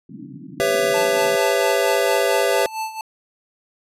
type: band-pass noise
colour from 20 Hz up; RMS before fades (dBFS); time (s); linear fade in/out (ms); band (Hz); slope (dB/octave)
white; -37; 0.09-1.36; 5; 130 to 320; 96
type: chord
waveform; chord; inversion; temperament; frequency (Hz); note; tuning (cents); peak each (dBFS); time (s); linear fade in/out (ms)
square; C# half-diminished seventh; second; just; 399.1 / 498.9 / 554.4 / 665.2; G4 / B4 / C#5 / E5; +31 / +17 / 0 / +16; -23; 0.6-2.66; 0
type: tone with tremolo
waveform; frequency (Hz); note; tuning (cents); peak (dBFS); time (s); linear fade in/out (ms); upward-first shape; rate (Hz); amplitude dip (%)
square; 880; A5; 0; -23; 0.94-3.01; 2; sine; 4.4; 75
effects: resampled to 32000 Hz